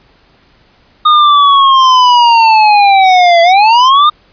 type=linear two-way sweep; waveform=square; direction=down then up; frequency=1232 to 670 to 1232 Hz; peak=-4 dBFS; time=1.05-4.1 s; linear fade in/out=10 ms; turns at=3.42 s; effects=pink hiss -48 dBFS RMS until 4.32 s + resampled to 11025 Hz